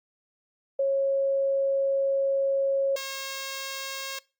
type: tone pair in turn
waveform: sine / 5% pulse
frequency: 547 / 541 Hz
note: C#5 / C#5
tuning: -23 / -42 cents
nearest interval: unison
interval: 19 cents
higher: first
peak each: -21 dBFS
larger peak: neither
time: 0.79-2.96 / 2.96-4.19 s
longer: first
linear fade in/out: 5 ms
effects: noise-tail reverb RT60 0.3 s tail -22 dB re dry + Opus 48 kbps